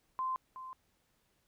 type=tone with echo; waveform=sine; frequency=1038 Hz; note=C6; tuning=14 cents flat; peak=-32 dBFS; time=0.19-0.36 s; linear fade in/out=0 ms; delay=370 ms; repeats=1; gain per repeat=-11 dB; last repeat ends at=0.73 s; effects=pink hiss -75 dBFS RMS until 1.47 s